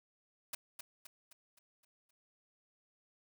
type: noise with echo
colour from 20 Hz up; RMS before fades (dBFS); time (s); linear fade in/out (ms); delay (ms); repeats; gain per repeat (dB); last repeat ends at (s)
white; -40; 0.53-0.55; 5; 260; 6; -6; 2.11
effects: none